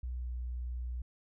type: tone with pitch glide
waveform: sine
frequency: 61.74 to 61.07 Hz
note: B1 to B1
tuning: 0 to -19 cents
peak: -35 dBFS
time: 0.03-1.02 s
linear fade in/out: 5 ms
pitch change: -19 cents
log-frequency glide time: 0.18-0.28 s
effects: none